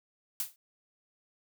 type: noise with exponential decay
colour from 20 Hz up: blue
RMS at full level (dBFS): -29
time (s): 0.4-0.56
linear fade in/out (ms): 1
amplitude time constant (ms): 33
effects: none